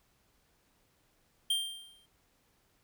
square tone with exponential decay, 3175 Hz, G7, 21 cents sharp, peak -26 dBFS, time 1.5-2.06 s, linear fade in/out 5 ms, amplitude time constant 120 ms, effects pink hiss -71 dBFS RMS until 2.83 s

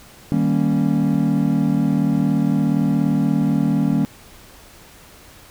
triangle chord, Eb dominant seventh, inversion none, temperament equal, 155.56 / 196 / 233.1 / 277.2 Hz, Eb3 / G3 / Bb3 / Db4, 0 / 0 / 0 / 0 cents, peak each -19 dBFS, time 0.32-4.05 s, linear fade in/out 0 ms, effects pink hiss -45 dBFS RMS until 5.5 s

